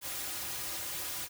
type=noise with comb filter; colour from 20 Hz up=white; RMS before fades=-38 dBFS; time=0.01-1.29 s; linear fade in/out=50 ms; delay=4.5 ms; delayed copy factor=-0.95; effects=none